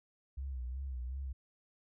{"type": "tone with vibrato", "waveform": "sine", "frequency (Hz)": 64.6, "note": "C2", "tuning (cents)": -21, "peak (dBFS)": -37, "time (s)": [0.37, 1.33], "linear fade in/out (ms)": 10, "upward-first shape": "sine", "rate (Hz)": 2.7, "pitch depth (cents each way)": 100, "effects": []}